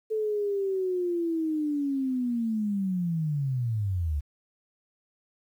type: linear sweep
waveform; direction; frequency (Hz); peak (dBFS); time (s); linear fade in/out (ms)
sine; down; 440 to 68.8; -25; 0.1-4.21; 20
effects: 10-bit

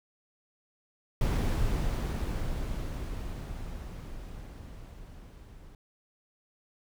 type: noise with level ramp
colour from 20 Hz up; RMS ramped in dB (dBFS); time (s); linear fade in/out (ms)
brown; -26 to -50; 1.21-5.75; 2
effects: none

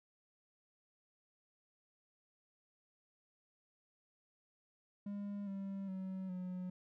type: tone with pitch steps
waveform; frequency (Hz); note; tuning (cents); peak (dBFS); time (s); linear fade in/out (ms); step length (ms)
triangle; 202.6 / 195.59 / 188.81 / 182.28; G#3 / G3 / F#3 / F#3; -43 / -4 / +35 / -26; -38; 5.06-6.7; 5; 410
effects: none

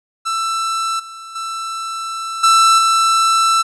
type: tone with level steps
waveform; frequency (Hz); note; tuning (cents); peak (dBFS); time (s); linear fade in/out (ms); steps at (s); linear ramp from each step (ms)
45% pulse; 1331; E6; +16; -17 / -31 / -22 / -8 / -11; 0.25-3.63; 20; 0.99 / 1.35 / 2.43 / 2.78; 10
effects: resampled to 24000 Hz

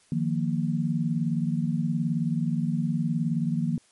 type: chord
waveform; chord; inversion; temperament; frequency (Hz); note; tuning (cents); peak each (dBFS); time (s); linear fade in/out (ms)
sine; Eb suspended second; none; equal; 155.56 / 174.61 / 233.1; Eb3 / F3 / Bb3; 0 / 0 / 0; -27 / -28 / -28; 0.12-3.78; 2
effects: white hiss -61 dBFS RMS until 3.91 s + MP3 48 kbps

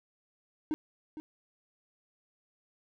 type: tone with echo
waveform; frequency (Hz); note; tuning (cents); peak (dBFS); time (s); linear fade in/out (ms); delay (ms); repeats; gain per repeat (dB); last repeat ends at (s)
triangle; 308.5; D#4; -15; -26; 0.71-0.74; 0; 460; 1; -11; 1.2
effects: none

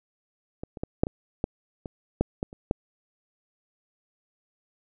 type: clicks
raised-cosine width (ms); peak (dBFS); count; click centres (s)
2; -21 / -25 / -16 / -6 / -18 / -11 / -22 / -8 / -14 / -30 / -9; 11; 0.635 / 0.772 / 0.835 / 1.035 / 1.069 / 1.441 / 1.858 / 2.21 / 2.429 / 2.529 / 2.711
effects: none

